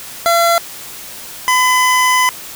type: tone pair in turn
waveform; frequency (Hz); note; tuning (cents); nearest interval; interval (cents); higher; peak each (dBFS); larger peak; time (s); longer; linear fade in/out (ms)
25% pulse; 680 / 1009.2; F5 / B5; -46 / +37; perfect fifth; 683; second; -6; neither; 0.26-0.58 / 1.48-2.29; second; 0
effects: white hiss -31 dBFS RMS until 2.55 s